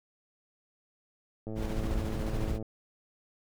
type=click train; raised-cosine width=2 ms; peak=-26 dBFS; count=127; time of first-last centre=1.47-2.626 s; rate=109 Hz
type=noise with tremolo; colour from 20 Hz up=brown; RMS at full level=-31 dBFS; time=1.55-2.59 s; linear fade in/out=50 ms; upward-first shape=square; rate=14 Hz; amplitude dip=30%
effects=none

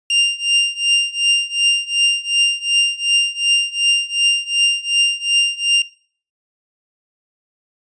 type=tone with tremolo; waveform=40% pulse; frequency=2794 Hz; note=F7; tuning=in tune; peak=-9 dBFS; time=0.1-5.82 s; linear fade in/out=2 ms; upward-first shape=triangle; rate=2.7 Hz; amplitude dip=95%; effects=noise-tail reverb RT60 0.5 s tail -21 dB re dry + resampled to 22050 Hz

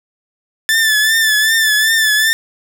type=tone with vibrato; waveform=sawtooth; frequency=1756 Hz; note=A6; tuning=4 cents flat; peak=-7 dBFS; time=0.69-2.33 s; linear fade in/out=0 ms; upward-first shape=triangle; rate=2.6 Hz; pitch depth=60 cents each way; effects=none

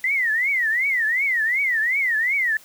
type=tone with vibrato; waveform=sine; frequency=1975.5 Hz; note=B6; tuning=in tune; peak=-18 dBFS; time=0.04-2.57 s; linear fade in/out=2 ms; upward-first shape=triangle; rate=2.7 Hz; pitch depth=260 cents each way; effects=white hiss -49 dBFS RMS until 2.64 s

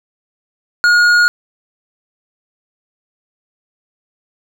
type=tone with hard clipping; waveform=sine; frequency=1435 Hz; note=F6; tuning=47 cents sharp; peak=-9 dBFS; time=0.84-1.28 s; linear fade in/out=0 ms; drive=8 dB; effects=none

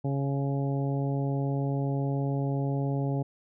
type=harmonic tone with a mistuned harmonic; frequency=138.59 Hz; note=C#3; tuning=in tune; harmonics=1 / 2 / 3 / 4 / 5 / 6; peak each=-27 / -33 / -37 / -39 / -41 / -43 dBFS; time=0.04-3.23 s; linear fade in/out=10 ms; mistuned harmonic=6; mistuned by=+15 cents; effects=none

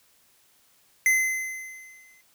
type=tone with exponential decay; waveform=square; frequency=2053 Hz; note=C7; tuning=33 cents flat; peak=-17 dBFS; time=1.06-2.21 s; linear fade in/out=1 ms; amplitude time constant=250 ms; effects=white hiss -62 dBFS RMS until 2.34 s

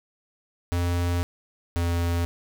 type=tone pair in turn; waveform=square; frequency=87.31 / 85.71 Hz; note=F2 / F2; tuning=0 / -32 cents; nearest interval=unison; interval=32 cents; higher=first; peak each=-23 dBFS; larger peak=neither; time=0.72-1.23 / 1.76-2.25 s; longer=first; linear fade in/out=0 ms; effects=none

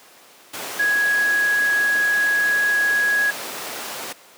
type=tone in noise; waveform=sine; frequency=1664 Hz; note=G#6; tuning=3 cents sharp; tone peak=-16 dBFS; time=0.79-3.31 s; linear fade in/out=10 ms; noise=pink; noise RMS=-29 dBFS; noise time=0.53-4.13 s; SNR=+10 dB; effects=pink hiss -47 dBFS RMS until 4.37 s + high-pass 400 Hz 12 dB/octave

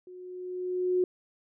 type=tone with level ramp; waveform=sine; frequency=364 Hz; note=F#4; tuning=28 cents flat; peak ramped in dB=-44 to -21 dBFS; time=0.07-1.04 s; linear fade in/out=2 ms; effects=none

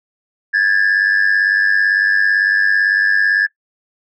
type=tone pair together; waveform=sine; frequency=1646.1 / 1744 Hz; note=G#6 / A6; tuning=-16 / -16 cents; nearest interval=minor second; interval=100 cents; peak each=-12 dBFS; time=0.53-3.47 s; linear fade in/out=20 ms; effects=noise-tail reverb RT60 0.1 s tail -18 dB re dry + tanh soft clip ceiling -8 dBFS

